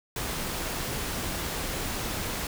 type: noise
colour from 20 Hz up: pink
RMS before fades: -32 dBFS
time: 0.16-2.47 s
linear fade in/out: 2 ms
effects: none